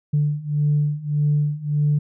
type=beating tone pair; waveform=sine; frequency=146.83 / 148.53 Hz; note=D3 / D3; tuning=0 / +20 cents; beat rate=1.7 Hz; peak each=-21 / -19 dBFS; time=0.13-1.99 s; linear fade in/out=10 ms; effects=tanh soft clip ceiling -11 dBFS